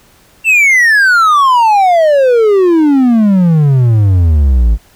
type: exponential sweep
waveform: triangle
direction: down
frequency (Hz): 2718 to 51.91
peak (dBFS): -3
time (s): 0.44-4.78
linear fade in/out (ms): 50
effects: pink hiss -46 dBFS RMS until 4.95 s